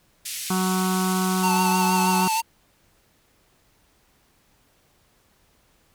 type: band-pass noise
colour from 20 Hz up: white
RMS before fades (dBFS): -32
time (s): 0.25-2.41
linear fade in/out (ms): 10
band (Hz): 2100 to 12000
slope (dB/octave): 24
type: harmonic tone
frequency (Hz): 185.9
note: F#3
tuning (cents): +8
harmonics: 1 / 2 / 4 / 5 / 6 / 7 / 8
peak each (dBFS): -22 / -30 / -32 / -33 / -31 / -35 / -36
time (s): 0.5-2.28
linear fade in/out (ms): 5
type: tone with vibrato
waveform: square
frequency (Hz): 896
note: A5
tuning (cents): +31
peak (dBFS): -22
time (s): 1.42-2.42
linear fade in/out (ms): 20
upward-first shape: triangle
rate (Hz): 6.3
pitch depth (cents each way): 54
effects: pink hiss -62 dBFS RMS until 5.94 s